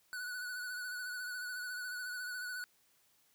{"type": "tone with vibrato", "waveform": "square", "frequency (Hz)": 1480, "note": "F#6", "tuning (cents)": 0, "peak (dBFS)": -40, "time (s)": [0.13, 2.64], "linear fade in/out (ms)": 0, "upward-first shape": "sine", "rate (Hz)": 14, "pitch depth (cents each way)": 36, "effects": ["white hiss -71 dBFS RMS until 3.34 s"]}